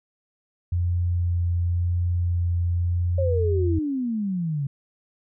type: tone with vibrato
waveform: sine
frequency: 87.31 Hz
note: F2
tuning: in tune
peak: -20 dBFS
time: 0.72-3.79 s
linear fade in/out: 5 ms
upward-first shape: sine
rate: 0.95 Hz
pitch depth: 10 cents each way
type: exponential sweep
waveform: sine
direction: down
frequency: 556 to 135.2 Hz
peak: -23 dBFS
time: 3.18-4.67 s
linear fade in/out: 5 ms
effects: none